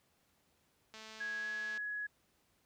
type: click train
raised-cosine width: 0.2 ms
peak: -34 dBFS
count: 184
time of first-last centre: 0.94-1.776 s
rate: 219 Hz
type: tone with pitch glide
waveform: sine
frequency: 1661.2 to 1680.5 Hz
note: G#6 to G#6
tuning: 0 to +20 cents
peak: -37 dBFS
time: 1.2-2.07 s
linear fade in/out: 10 ms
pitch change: +20 cents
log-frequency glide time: 1.41-1.46 s
effects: pink hiss -74 dBFS RMS until 2.65 s + high-pass 60 Hz 12 dB/octave